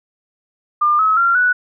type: tone with pitch steps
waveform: sine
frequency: 1200 / 1286.1 / 1378.4 / 1477.4 Hz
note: D6 / E6 / F6 / F#6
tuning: +37 / -43 / -23 / -3 cents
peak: -11 dBFS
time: 0.81-1.53 s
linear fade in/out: 10 ms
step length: 180 ms
effects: none